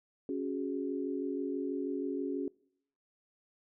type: chord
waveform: sine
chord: C# suspended fourth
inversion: none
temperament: just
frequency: 277.2 / 369.6 / 415.8 Hz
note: C#4 / F#4 / G#4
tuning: 0 / -2 / +2 cents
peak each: -35 / -37 / -39 dBFS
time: 0.29-2.48 s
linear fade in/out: 2 ms
effects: noise-tail reverb RT60 0.7 s tail -25 dB re dry